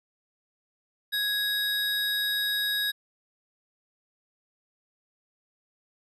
square tone pair together, 1661.2 / 3794 Hz, G#6 / A#7, 0 / +30 cents, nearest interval octave + major second, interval 1430 cents, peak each -30 / -28 dBFS, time 1.12-2.92 s, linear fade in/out 20 ms, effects resampled to 32000 Hz

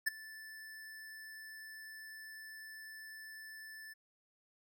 square tone with ADSR envelope, 1756 Hz, A6, 4 cents flat, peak -28 dBFS, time 0.06-3.94 s, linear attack 16 ms, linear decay 15 ms, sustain -21 dB, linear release 16 ms, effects none

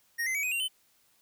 square tone with pitch steps, 1864.7 / 2057 / 2269 / 2503 / 2762 / 3047 Hz, A#6 / C7 / C#7 / D#7 / F7 / G7, 0 / -30 / +40 / +10 / -20 / -50 cents, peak -29 dBFS, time 0.18-0.684 s, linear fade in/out 20 ms, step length 84 ms, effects white hiss -67 dBFS RMS until 1.21 s

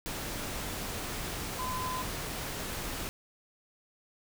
sine tone in noise, 1018 Hz, C6, 48 cents flat, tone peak -34 dBFS, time 1.59-2.02 s, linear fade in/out 0 ms, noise pink, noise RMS -37 dBFS, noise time 0.06-3.09 s, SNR 0 dB, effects none

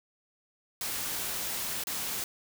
white noise with dropouts, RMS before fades -34 dBFS, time 0.81-2.24 s, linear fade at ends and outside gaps 2 ms, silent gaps 1.838-1.87 s, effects none

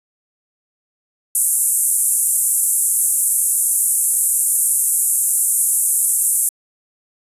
pink band-pass noise, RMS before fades -17 dBFS, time 1.35-6.49 s, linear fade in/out 2 ms, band 8200 to 12000 Hz, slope 48 dB/octave, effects resampled to 32000 Hz

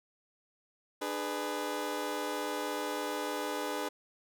20% pulse chord, G# diminished, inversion second, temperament just, 299 / 415.3 / 498.4 Hz, D4 / G#4 / B4, +31 / 0 / +16 cents, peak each -33 dBFS, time 1.01-3.89 s, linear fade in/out 10 ms, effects none

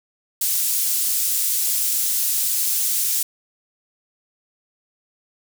pink high-pass noise, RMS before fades -21 dBFS, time 0.41-3.23 s, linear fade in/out 5 ms, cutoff 8200 Hz, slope 12 dB/octave, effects none

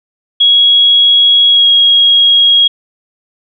sine tone with pitch glide, 3322 to 3290 Hz, G#7 to G#7, 0 to -17 cents, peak -4 dBFS, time 0.4-2.68 s, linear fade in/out 10 ms, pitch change -17 cents, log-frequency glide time 1.5-1.66 s, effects none

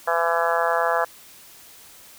harmonic tone, 168.2 Hz, E3, 35 cents sharp, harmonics 3 / 4 / 5 / 6 / 7 / 8 / 9 / 10, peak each -26 / -24 / -27 / -27 / -28 / -28 / -32 / -28 dBFS, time 0.07-1.05 s, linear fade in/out 10 ms, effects white hiss -47 dBFS RMS until 2.18 s

